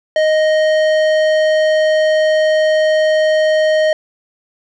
sine tone with tanh clipping, 622.3 Hz, D#5, in tune, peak -12 dBFS, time 0.16-3.93 s, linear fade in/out 2 ms, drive 14 dB, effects none

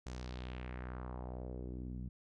sawtooth tone with low-pass filter sweep, 62.3 Hz, B1, 16 cents sharp, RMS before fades -44 dBFS, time 0.06-2.09 s, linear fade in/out 5 ms, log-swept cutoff 7000 to 180 Hz, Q 2.1, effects none

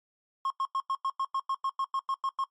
triangle tone bursts, 1078 Hz, C#6, 49 cents flat, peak -25 dBFS, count 14, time 0.45-2.44 s, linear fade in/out 2 ms, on 53 ms, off 96 ms, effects noise-tail reverb RT60 0.1 s tail -18 dB re dry + MP3 48 kbps

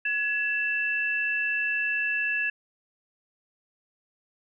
sine tone pair together, 1687 / 2664 Hz, G#6 / E7, +27 / +18 cents, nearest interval minor sixth, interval 791 cents, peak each -27 dBFS, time 0.05-2.5 s, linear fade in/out 5 ms, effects none

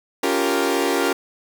sawtooth chord, G half-diminished seventh, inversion second, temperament equal with one note detuned, 280.2 / 349.2 / 392 / 466.2 Hz, Db4 / F4 / G4 / Bb4, +19 / 0 / 0 / 0 cents, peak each -20 dBFS, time 0.23-1.13 s, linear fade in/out 5 ms, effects 7-bit

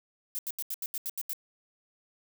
violet noise bursts, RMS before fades -34 dBFS, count 9, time 0.35-1.332 s, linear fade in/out 0 ms, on 38 ms, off 80 ms, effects none

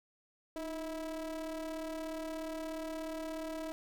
square ring-modulated tone, 164.81 Hz, E3, in tune, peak -36 dBFS, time 0.56-3.72 s, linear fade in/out 0 ms, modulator 476 Hz, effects none

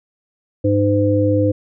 harmonic tone, 101.9 Hz, G#2, 32 cents flat, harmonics 1 / 3 / 5, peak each -17 / -17 / -17 dBFS, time 0.64-1.52 s, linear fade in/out 10 ms, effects none

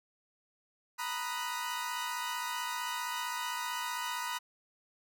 sawtooth chord, B major seventh, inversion third, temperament equal, 932.3 / 987.8 / 1244.5 / 1480 Hz, A#5 / B5 / D#6 / F#6, 0 / 0 / 0 / 0 cents, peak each -37 / -34 / -38 / -39 dBFS, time 0.98-4.39 s, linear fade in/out 20 ms, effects none

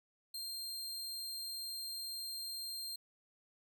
sawtooth tone, 4186 Hz, C8, in tune, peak -38 dBFS, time 0.34-2.96 s, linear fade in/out 5 ms, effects none

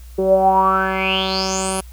10% pulse tone with low-pass filter sweep, 190 Hz, F#3, 46 cents sharp, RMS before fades -17 dBFS, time 0.18-1.81 s, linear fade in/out 10 ms, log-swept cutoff 430 to 11000 Hz, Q 9.8, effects added 60 Hz sine -35 dBFS peak until 1.92 s + white hiss -50 dBFS RMS until 1.92 s

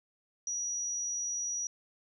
sine tone, 5810 Hz, F#8, 32 cents flat, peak -32 dBFS, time 0.47-1.67 s, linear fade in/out 2 ms, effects none

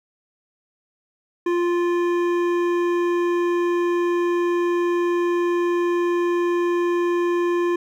triangle tone with hard clipping, 348.5 Hz, F4, 4 cents flat, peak -20 dBFS, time 1.46-7.76 s, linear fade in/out 5 ms, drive 16 dB, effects none

